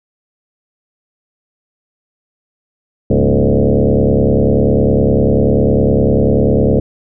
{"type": "tone with frequency modulation", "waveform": "sine", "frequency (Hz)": 155.56, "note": "D#3", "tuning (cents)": 0, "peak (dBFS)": -8, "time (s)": [3.1, 6.8], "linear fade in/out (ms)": 5, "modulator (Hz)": 70, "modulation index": 5.8, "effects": []}